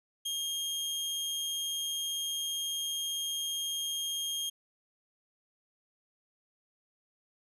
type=tone; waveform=sawtooth; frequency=3229 Hz; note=G#7; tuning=49 cents flat; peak=-29 dBFS; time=0.25-4.5 s; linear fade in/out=10 ms; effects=resampled to 32000 Hz